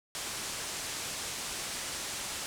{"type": "low-pass noise", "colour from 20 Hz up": "white", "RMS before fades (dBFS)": -38, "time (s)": [0.15, 2.46], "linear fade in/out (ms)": 0, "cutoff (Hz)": 9400, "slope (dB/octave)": 24, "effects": []}